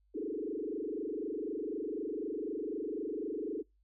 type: tone with frequency modulation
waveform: sine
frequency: 370 Hz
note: F#4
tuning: in tune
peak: -34 dBFS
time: 0.14-3.63 s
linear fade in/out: 20 ms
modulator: 24 Hz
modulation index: 3.5
effects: noise-tail reverb RT60 0.2 s tail -26 dB re dry + added 50 Hz sine -67 dBFS peak until 3.83 s